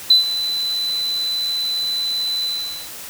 sine tone with ADSR envelope, 4009 Hz, B7, 25 cents sharp, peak -6 dBFS, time 0.1-2.91 s, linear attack 6 ms, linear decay 130 ms, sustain -13 dB, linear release 460 ms, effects white hiss -34 dBFS RMS until 3.09 s

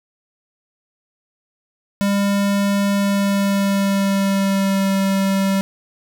square tone with pitch glide, 200 to 194.53 Hz, G3 to G3, +35 to -13 cents, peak -16 dBFS, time 2.01-5.61 s, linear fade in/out 0 ms, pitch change -48 cents, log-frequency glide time 2.95-4.93 s, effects none

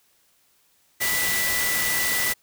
sine tone in noise, 1975.5 Hz, B6, in tune, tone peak -25 dBFS, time 1-2.34 s, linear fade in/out 20 ms, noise white, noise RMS -25 dBFS, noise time 1-2.34 s, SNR -3 dB, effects white hiss -63 dBFS RMS until 2.42 s

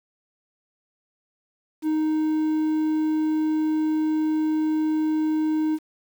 triangle tone with quantisation, 311.1 Hz, D#4, in tune, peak -18 dBFS, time 1.82-5.79 s, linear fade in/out 50 ms, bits 8, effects none

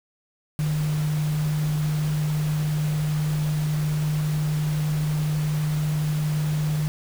sine tone in noise, 152 Hz, D#3, 40 cents flat, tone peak -21 dBFS, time 0.59-6.88 s, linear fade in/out 0 ms, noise pink, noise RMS -37 dBFS, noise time 0.59-6.88 s, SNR +13 dB, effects none

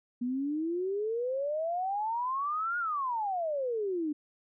sine exponential two-way sweep, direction up then down, 239 to 1448 to 289.7 Hz, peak -29 dBFS, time 0.21-4.13 s, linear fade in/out 10 ms, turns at 2.78 s, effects none

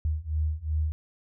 sine beating tone pair, 76 / 78.7 Hz, D#2 / D#2, -40 / +20 cents, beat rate 2.7 Hz, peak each -29 / -28 dBFS, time 0.05-0.92 s, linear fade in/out 0 ms, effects none

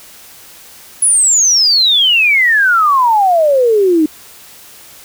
sine exponential sweep, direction down, 10380 to 300 Hz, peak -7 dBFS, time 1.02-4.06 s, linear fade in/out 5 ms, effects white hiss -38 dBFS RMS until 5.04 s

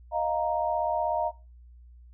sine chord, Eb suspended second, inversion none, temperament equal, 622.3 / 698.5 / 932.3 Hz, Eb5 / F5 / Bb5, 0 / 0 / 0 cents, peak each -29 dBFS, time 0.11-1.32 s, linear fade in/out 50 ms, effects noise-tail reverb RT60 0.3 s tail -20 dB re dry + added 60 Hz sine -48 dBFS peak until 2.13 s

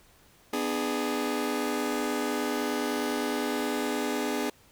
sawtooth chord, G# diminished, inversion first, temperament just, 249.2 / 299 / 415.3 Hz, B3 / D4 / G#4, +16 / +31 / 0 cents, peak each -28 dBFS, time 0.53-4.5 s, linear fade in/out 5 ms, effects pink hiss -59 dBFS RMS until 4.71 s

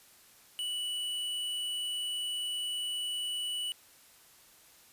triangle tone with hard clipping, 2955 Hz, F#7, 3 cents flat, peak -34 dBFS, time 0.59-3.72 s, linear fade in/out 0 ms, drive 14 dB, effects white hiss -59 dBFS RMS until 4.92 s + resampled to 32000 Hz

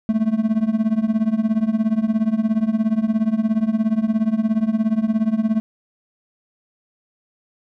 triangle tone with tremolo, 220 Hz, A3, in tune, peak -10 dBFS, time 0.09-5.6 s, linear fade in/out 0 ms, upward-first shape triangle, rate 17 Hz, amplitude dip 95%, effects none

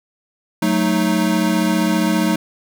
square chord, D# diminished, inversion first, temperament equal, 185 / 220 / 311.1 Hz, F#3 / A3 / D#4, 0 / 0 / 0 cents, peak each -20 dBFS, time 0.62-2.36 s, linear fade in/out 5 ms, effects none

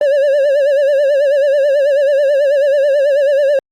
triangle tone with vibrato, 564 Hz, C#5, 30 cents sharp, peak -7 dBFS, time 0.01-3.59 s, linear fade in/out 2 ms, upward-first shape sine, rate 9.2 Hz, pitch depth 94 cents each way, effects Opus 32 kbps

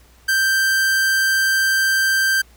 45% pulse tone, 1568 Hz, G6, in tune, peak -15 dBFS, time 0.28-2.42 s, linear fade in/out 10 ms, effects added 60 Hz sine -49 dBFS peak until 2.56 s + pink hiss -53 dBFS RMS until 2.56 s

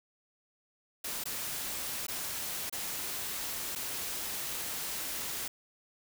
white noise with dropouts, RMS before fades -37 dBFS, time 1.04-5.48 s, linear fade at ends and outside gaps 5 ms, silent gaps 1.239-1.255 / 2.068-2.082 / 2.697-2.725 / 3.753-3.758 s, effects none

